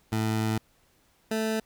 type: tone pair in turn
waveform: 20% pulse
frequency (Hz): 110 / 220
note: A2 / A3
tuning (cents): 0 / 0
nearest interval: octave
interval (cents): 1200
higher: second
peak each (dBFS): -20 / -21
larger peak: first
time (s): 0.12-0.58 / 1.31-1.6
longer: first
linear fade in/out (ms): 5
effects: pink hiss -65 dBFS RMS until 1.65 s